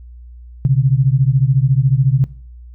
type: beating tone pair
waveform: sine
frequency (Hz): 128.2 / 142.2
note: C3 / C#3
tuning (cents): -35 / +45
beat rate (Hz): 14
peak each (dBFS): -13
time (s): 0.65-2.24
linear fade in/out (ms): 0
effects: noise-tail reverb RT60 0.5 s tail -20 dB re dry + added 60 Hz sine -34 dBFS peak until 2.74 s